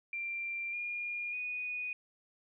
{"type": "tone with pitch steps", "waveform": "sine", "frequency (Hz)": [2368, 2421, 2474], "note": ["D7", "D#7", "D#7"], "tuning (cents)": [14, -48, -10], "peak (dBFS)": -35, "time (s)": [0.13, 1.93], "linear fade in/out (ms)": 2, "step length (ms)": 600, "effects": []}